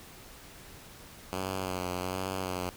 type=tone with vibrato; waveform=5% pulse; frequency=92.5 Hz; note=F#2; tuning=in tune; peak=-21 dBFS; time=1.33-2.69 s; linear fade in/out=0 ms; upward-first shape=sine; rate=1.3 Hz; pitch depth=44 cents each way; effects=pink hiss -50 dBFS RMS until 2.76 s